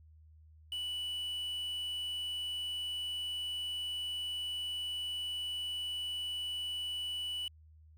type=tone with quantisation; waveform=triangle; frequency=2960 Hz; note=F#7; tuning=in tune; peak=-34 dBFS; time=0.72-7.48 s; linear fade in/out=2 ms; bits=9; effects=added 78 Hz sine -56 dBFS peak until 7.97 s